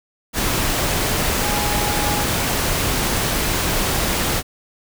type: tone in noise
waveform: sine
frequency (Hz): 830.6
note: G#5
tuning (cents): 0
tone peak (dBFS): -25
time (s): 1.39-2.26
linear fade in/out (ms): 50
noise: pink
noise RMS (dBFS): -20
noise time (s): 0.33-4.43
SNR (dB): -8
effects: none